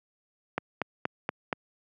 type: click train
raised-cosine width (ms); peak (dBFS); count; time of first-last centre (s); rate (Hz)
0.5; -12; 5; 0.58-1.528; 4.22
effects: high-pass 150 Hz 12 dB/octave